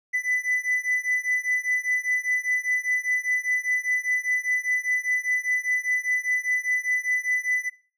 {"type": "beating tone pair", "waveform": "triangle", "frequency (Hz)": [1995, 2000], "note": ["B6", "B6"], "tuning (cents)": [17, 21], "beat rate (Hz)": 5, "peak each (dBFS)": -24, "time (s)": [0.13, 7.7], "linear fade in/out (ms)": 20, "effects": ["noise-tail reverb RT60 0.4 s tail -20 dB re dry"]}